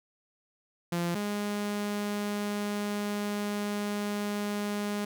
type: tone pair in turn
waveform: sawtooth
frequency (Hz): 172.4 / 206.1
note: F3 / G#3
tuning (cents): -22 / -13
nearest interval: minor third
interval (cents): 309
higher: second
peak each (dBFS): -24 / -26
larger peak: first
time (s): 0.92-1.15 / 1.15-5.05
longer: second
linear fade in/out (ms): 5
effects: none